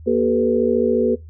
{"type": "tone cluster", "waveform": "sine", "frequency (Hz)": [237.6, 383.5, 437.2, 492.3], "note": ["A#3", "G4", "A4", "B4"], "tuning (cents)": [33, -38, -11, -6], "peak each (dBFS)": -20, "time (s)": [0.06, 1.16], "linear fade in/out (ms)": 20, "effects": ["noise-tail reverb RT60 0.2 s tail -21 dB re dry", "added 80 Hz sine -36 dBFS peak until 1.29 s"]}